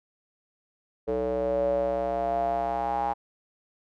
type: tone with band-pass filter sweep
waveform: square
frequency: 62.8 Hz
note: B1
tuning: 30 cents sharp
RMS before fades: -27 dBFS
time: 1.07-3.14 s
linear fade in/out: 20 ms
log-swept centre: 480 to 840 Hz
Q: 8.4
effects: none